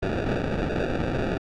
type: noise with sample-and-hold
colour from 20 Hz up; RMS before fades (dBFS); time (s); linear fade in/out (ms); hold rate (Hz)
blue; -26; 0.02-1.38; 10; 1050
effects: low-pass 3000 Hz 12 dB/octave